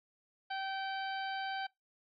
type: harmonic tone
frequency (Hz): 774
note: G5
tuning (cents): -22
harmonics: 1 / 2 / 3 / 4 / 5 / 6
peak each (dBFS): -37 / -41 / -49 / -46 / -53 / -50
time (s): 0.5-1.67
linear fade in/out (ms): 10
effects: noise-tail reverb RT60 0.2 s tail -24 dB re dry + MP3 96 kbps